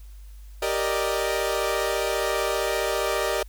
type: chord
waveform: sawtooth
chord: Eb major seventh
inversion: first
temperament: equal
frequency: 392 / 466.2 / 587.3 / 622.3 Hz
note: G4 / Bb4 / D5 / Eb5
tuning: 0 / 0 / 0 / 0 cents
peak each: -25 dBFS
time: 0.62-3.43 s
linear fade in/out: 5 ms
effects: added 50 Hz sine -40 dBFS peak until 3.48 s + white hiss -59 dBFS RMS until 3.48 s